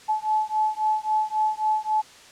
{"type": "beating tone pair", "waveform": "sine", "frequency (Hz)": [860, 863.7], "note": ["A5", "A5"], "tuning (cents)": [-40, -32], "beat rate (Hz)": 3.7, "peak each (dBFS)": -24, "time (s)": [0.08, 2.02], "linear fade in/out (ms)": 20, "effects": ["white hiss -48 dBFS RMS until 2.31 s", "low-pass 7000 Hz 12 dB/octave"]}